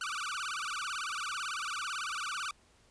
sawtooth tone with vibrato, 1318.5 Hz, E6, in tune, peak -31 dBFS, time 0.01-2.51 s, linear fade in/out 2 ms, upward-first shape sine, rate 18 Hz, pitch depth 260 cents each way, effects pink hiss -65 dBFS RMS until 2.9 s + resampled to 22050 Hz

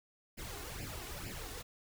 pink noise with flanger, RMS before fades -44 dBFS, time 0.37-1.63 s, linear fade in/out 20 ms, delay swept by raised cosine 0.4 to 2.8 ms, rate 2.2 Hz, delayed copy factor +0.75, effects none

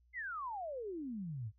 sine exponential sweep, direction down, 2120 to 98 Hz, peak -39 dBFS, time 0.13-1.52 s, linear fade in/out 50 ms, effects noise-tail reverb RT60 0.1 s tail -20 dB re dry + added 60 Hz sine -66 dBFS peak until 1.58 s

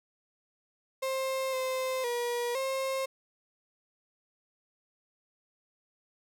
35% pulse tone with pitch steps, 529 / 519 / 480 / 533 Hz, C5 / C5 / B4 / C5, +19 / -14 / -49 / +32 cents, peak -28 dBFS, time 1.02-3.06 s, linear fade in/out 10 ms, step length 510 ms, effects none

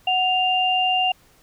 sine tone pair together, 740 / 2794 Hz, F#5 / F7, 0 / 0 cents, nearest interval octave + major seventh, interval 2300 cents, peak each -20 dBFS, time 0.07-1.12 s, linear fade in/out 5 ms, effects pink hiss -56 dBFS RMS until 1.42 s

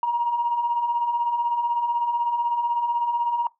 sine beating tone pair, 934 / 950 Hz, A#5 / A#5, +3 / +33 cents, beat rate 16 Hz, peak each -29 / -20 dBFS, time 0.03-3.47 s, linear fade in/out 2 ms, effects noise-tail reverb RT60 0.2 s tail -23 dB re dry + tanh soft clip ceiling -14 dBFS

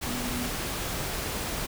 sine tone in noise, 245.3 Hz, B3, 12 cents flat, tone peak -33 dBFS, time 0.05-0.5 s, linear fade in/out 20 ms, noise pink, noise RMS -32 dBFS, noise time 0.01-1.67 s, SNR -4 dB, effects none

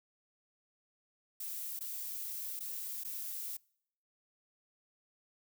violet noise with dropouts, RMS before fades -41 dBFS, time 1.4-3.57 s, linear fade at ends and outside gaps 5 ms, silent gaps 1.792-1.807 / 2.594-2.604 / 3.037-3.047 s, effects noise-tail reverb RT60 0.7 s tail -26 dB re dry

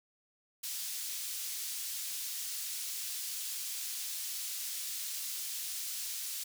pink high-pass noise, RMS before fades -39 dBFS, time 0.63-6.44 s, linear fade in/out 10 ms, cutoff 4700 Hz, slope 12 dB/octave, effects none

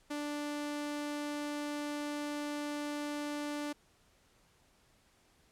sawtooth tone, 293.7 Hz, D4, in tune, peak -32 dBFS, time 0.1-3.73 s, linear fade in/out 10 ms, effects pink hiss -68 dBFS RMS until 5.51 s + low-pass 11000 Hz 12 dB/octave

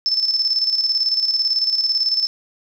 sine tone with tremolo, 5274 Hz, E8, in tune, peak -14 dBFS, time 0.06-2.27 s, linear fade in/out 0 ms, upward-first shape square, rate 18 Hz, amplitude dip 55%, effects none

